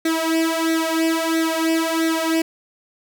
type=tone with flanger; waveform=sawtooth; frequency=325.1 Hz; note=E4; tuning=24 cents flat; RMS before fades=-20 dBFS; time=0.05-2.42 s; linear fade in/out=5 ms; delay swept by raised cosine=0.5 to 2.7 ms; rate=1.5 Hz; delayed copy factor=+0.8; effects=none